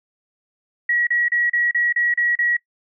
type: tone bursts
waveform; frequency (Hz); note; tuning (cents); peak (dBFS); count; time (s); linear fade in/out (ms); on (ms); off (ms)
sine; 1916; A#6; +47; -16; 8; 0.89-2.568; 5; 180; 34
effects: noise-tail reverb RT60 0.1 s tail -23 dB re dry